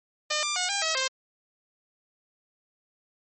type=tone with pitch steps; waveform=5% pulse; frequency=605 / 1189 / 726 / 801 / 642 / 526 Hz; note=D#5 / D6 / F#5 / G5 / E5 / C5; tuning=-49 / +21 / -33 / +37 / -46 / +9 cents; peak=-13 dBFS; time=0.3-1.08 s; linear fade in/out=10 ms; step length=130 ms; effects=MP3 32 kbps